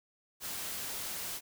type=noise; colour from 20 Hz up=white; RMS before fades=-39 dBFS; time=0.4-1.41 s; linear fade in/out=50 ms; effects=none